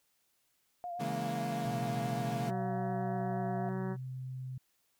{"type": "tone with vibrato", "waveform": "sine", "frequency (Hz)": 701, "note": "F5", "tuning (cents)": 6, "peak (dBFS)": -37, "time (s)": [0.84, 3.69], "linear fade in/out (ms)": 0, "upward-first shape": "triangle", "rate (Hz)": 8.3, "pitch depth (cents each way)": 43}
{"type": "chord", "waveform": "35% pulse", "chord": "A# half-diminished seventh", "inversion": "first", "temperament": "equal", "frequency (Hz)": [138.59, 164.81, 207.7, 233.1], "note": ["C#3", "E3", "G#3", "A#3"], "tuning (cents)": [0, 0, 0, 0], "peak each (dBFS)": -39, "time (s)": [0.99, 2.51], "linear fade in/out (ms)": 20}
{"type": "tone with pitch glide", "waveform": "sine", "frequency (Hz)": [125, 129.18], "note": ["B2", "C3"], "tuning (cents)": [21, -22], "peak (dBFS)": -38, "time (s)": [1.65, 4.58], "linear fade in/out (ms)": 5, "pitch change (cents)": 57, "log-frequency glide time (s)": [3.57, 3.77]}
{"type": "harmonic tone", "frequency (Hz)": 188.8, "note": "F#3", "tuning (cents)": 35, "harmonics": [1, 2, 3, 4, 5, 6, 7, 8, 9, 10], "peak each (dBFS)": [-36, -40, -49, -49, -49, -54, -56, -55, -54, -60], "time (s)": [2.46, 3.97], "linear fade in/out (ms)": 50}
{"effects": ["white hiss -75 dBFS RMS until 4.99 s"]}